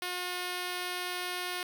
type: tone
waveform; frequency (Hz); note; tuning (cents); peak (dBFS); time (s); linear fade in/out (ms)
5% pulse; 359.5; F#4; -50; -22; 0.02-1.63; 2
effects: none